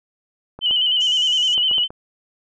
clicks, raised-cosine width 1 ms, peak -21 dBFS, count 6, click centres 0.59 / 0.71 / 1.579 / 1.713 / 1.782 / 1.905 s
sine tone with vibrato, 3000 Hz, F#7, 23 cents sharp, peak -15 dBFS, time 0.61-1.88 s, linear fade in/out 50 ms, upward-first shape square, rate 9.8 Hz, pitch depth 43 cents each way
pink high-pass noise, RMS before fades -30 dBFS, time 1-1.55 s, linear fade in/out 10 ms, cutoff 5500 Hz, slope 96 dB/octave
effects resampled to 16000 Hz

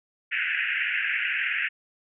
pink band-pass noise, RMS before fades -27 dBFS, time 0.31-1.69 s, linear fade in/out 20 ms, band 1500 to 2800 Hz, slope 96 dB/octave, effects none

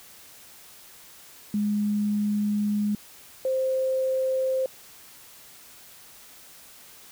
sine tone pair in turn, 207.7 / 523.4 Hz, G#3 / C5, 0 / 0 cents, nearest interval octave + major third, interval 1600 cents, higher second, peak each -22 / -22 dBFS, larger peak neither, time 1.54-2.95 / 3.45-4.66 s, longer first, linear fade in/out 2 ms, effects white hiss -49 dBFS RMS until 7.11 s

